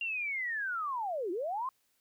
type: linear two-way sweep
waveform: sine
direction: down then up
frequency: 2800 to 327.8 to 1085 Hz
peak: -32 dBFS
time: 0.01-1.69 s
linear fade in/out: 2 ms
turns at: 1.31 s
effects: white hiss -74 dBFS RMS until 2 s